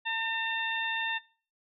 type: harmonic tone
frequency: 904 Hz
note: A5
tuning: 47 cents sharp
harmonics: 1 / 2 / 3 / 4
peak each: -35 / -33 / -36 / -37 dBFS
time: 0.05-1.19 s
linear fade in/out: 20 ms
effects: noise-tail reverb RT60 0.4 s tail -19 dB re dry